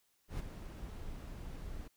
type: noise with ADSR envelope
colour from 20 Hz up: brown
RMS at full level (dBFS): -36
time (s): 0.28-1.88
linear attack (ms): 110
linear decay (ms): 22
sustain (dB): -9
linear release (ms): 8
effects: white hiss -75 dBFS RMS until 1.96 s